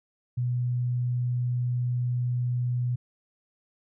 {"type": "tone", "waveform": "sine", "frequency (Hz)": 123.1, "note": "B2", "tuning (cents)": -5, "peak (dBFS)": -24, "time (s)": [0.37, 2.96], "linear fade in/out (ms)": 10, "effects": []}